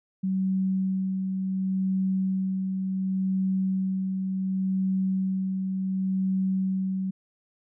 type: tone with tremolo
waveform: sine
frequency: 189.6 Hz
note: F#3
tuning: 43 cents sharp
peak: -22 dBFS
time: 0.23-7.11 s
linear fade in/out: 10 ms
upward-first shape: sine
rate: 0.69 Hz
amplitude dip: 35%
effects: none